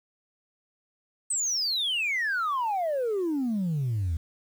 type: exponential sweep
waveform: sine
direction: down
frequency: 8372 to 77 Hz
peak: -23 dBFS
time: 1.3-4.17 s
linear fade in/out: 5 ms
effects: tanh soft clip ceiling -23 dBFS + 9-bit